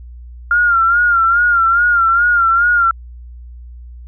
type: tone with vibrato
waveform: sine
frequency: 1394 Hz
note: F6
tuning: 4 cents flat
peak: -9 dBFS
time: 0.51-2.91 s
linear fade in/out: 2 ms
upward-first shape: sine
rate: 2.4 Hz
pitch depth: 67 cents each way
effects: added 60 Hz sine -31 dBFS peak until 4.07 s